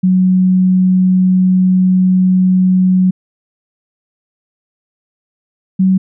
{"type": "tone pair in turn", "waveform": "sine", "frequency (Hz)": [185, 188.34], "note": ["F#3", "F#3"], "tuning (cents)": [0, 31], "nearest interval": "unison", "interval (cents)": 31, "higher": "second", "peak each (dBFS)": -7, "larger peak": "neither", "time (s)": [[0.03, 3.11], [5.79, 5.98]], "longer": "first", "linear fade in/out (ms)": 10, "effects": []}